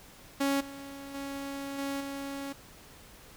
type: tone with level steps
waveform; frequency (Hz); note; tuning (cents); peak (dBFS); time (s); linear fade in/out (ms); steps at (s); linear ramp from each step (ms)
sawtooth; 277.2; C#4; 0; -22 / -38 / -32 / -28 / -32; 0.4-2.53; 10; 0.6 / 1.14 / 1.78 / 2; 10
effects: pink hiss -53 dBFS RMS until 3.36 s